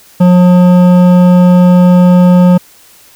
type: tone with hard clipping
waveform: triangle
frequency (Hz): 179.3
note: F3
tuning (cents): +46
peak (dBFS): -4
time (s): 0.2-2.58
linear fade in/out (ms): 10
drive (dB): 15
effects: white hiss -41 dBFS RMS until 3.15 s